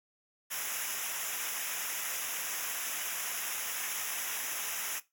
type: noise with comb filter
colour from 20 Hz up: white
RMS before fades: -36 dBFS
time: 0.5-5 s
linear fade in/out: 20 ms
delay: 0.23 ms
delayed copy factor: -0.85
effects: noise-tail reverb RT60 0.2 s tail -17 dB re dry + AAC 64 kbps